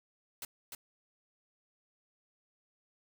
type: noise with echo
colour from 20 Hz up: white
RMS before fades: -42 dBFS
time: 0.42-0.45 s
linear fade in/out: 2 ms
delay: 300 ms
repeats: 1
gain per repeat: -3 dB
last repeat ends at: 0.75 s
effects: none